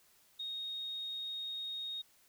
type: tone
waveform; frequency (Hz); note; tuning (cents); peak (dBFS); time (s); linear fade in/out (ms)
sine; 3729; A#7; 0; -38; 0.39-2.02; 10
effects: white hiss -67 dBFS RMS until 2.28 s